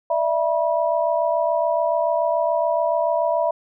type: tone cluster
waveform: sine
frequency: 596 / 663 / 969 Hz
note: D5 / E5 / B5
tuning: +25 / +10 / -33 cents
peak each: -23 / -20 / -24 dBFS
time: 0.1-3.51 s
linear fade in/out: 5 ms
effects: none